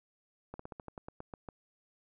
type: slowing click train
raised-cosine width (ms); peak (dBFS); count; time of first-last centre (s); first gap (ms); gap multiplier
1; -29; 11; 0.54-1.488; 54; 1.12
effects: none